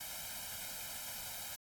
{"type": "noise with comb filter", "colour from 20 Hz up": "white", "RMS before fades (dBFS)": -44, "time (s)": [0, 1.56], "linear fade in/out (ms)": 10, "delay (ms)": 1.3, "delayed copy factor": 0.85, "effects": ["AAC 64 kbps"]}